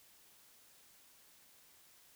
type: silence
effects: white hiss -64 dBFS RMS until 2.15 s